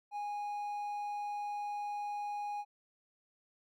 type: tone with hard clipping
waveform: triangle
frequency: 825 Hz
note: G#5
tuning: 12 cents flat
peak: -37 dBFS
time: 0.11-2.65 s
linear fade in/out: 50 ms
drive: 6 dB
effects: none